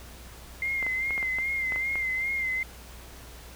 sine tone with vibrato, 2093 Hz, C7, in tune, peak -26 dBFS, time 0.62-2.63 s, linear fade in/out 2 ms, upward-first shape sine, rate 2.5 Hz, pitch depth 47 cents each way
clicks, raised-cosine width 0.5 ms, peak -21 dBFS, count 9, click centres 0.827 / 0.866 / 1.107 / 1.179 / 1.228 / 1.386 / 1.722 / 1.76 / 1.956 s
effects added 60 Hz sine -46 dBFS peak until 3.55 s + pink hiss -48 dBFS RMS until 3.55 s

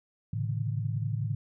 sine tone cluster, 109.2 / 133.8 / 144.9 / 162.2 Hz, A2 / C3 / D3 / E3, -13 / +39 / -23 / -28 cents, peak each -30 / -36 / -35 / -39 dBFS, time 0.33-1.35 s, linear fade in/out 5 ms, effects none

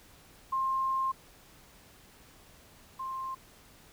sine tone pair in turn, 1060 / 1054.6 Hz, C6 / C6, +22 / +13 cents, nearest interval unison, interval 9 cents, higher first, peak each -27 / -34 dBFS, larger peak first, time 0.52-1.12 / 2.99-3.35 s, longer first, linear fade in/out 10 ms, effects pink hiss -57 dBFS RMS until 3.92 s

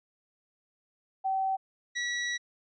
sine / sawtooth tone pair in turn, 768 / 1935.2 Hz, G5 / B6, -36 / -36 cents, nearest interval octave + major third, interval 1600 cents, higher second, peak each -26 dBFS, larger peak neither, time 1.24-1.57 / 1.95-2.38 s, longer second, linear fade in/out 20 ms, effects resampled to 16000 Hz

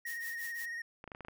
triangle tone with vibrato, 1864.7 Hz, A#6, in tune, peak -36 dBFS, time 0.05-0.82 s, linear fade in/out 5 ms, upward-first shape triangle, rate 18 Hz, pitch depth 37 cents each way
blue noise with tremolo, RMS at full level -44 dBFS, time 0.06-0.66 s, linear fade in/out 10 ms, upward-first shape triangle, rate 5.8 Hz, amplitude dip 95%
clicks, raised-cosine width 0.5 ms, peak -31 dBFS, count 7, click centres 1.041 / 1.077 / 1.118 / 1.149 / 1.207 / 1.249 / 1.284 s
effects none

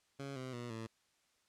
15% pulse tone with pitch steps, 138.59 / 129.31 / 120.65 / 112.57 Hz, C#3 / C3 / B2 / A2, 0 / -20 / -40 / +40 cents, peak -36 dBFS, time 0.19-0.87 s, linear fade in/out 10 ms, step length 170 ms, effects white hiss -75 dBFS RMS until 1.48 s + low-pass 8000 Hz 12 dB/octave

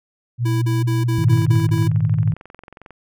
sine tone with pitch glide, 120 to 120.9 Hz, B2 to B2, -49 to -36 cents, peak -16 dBFS, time 0.38-1.59 s, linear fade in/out 50 ms, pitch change +13 cents, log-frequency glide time 0.7-0.78 s
square tone bursts, 329.6 Hz, E4, in tune, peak -24 dBFS, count 7, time 0.45-1.88 s, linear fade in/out 10 ms, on 170 ms, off 40 ms
sine chord, Ab suspended second, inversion none, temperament equal, 103.83 / 116.54 / 155.56 Hz, Ab2 / Bb2 / Eb3, 0 / 0 / 0 cents, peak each -19 dBFS, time 1.18-2.34 s, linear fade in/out 5 ms
click train, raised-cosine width 0.5 ms, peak -25 dBFS, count 38, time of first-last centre 1.24-2.907 s, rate 22.2 Hz
effects none

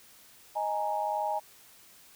sine chord, D# suspended fourth, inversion none, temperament equal, 622.3 / 830.6 / 932.3 Hz, D#5 / G#5 / A#5, 0 / 0 / 0 cents, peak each -34 / -30 / -35 dBFS, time 0.55-1.4 s, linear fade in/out 20 ms, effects white hiss -56 dBFS RMS until 2.15 s

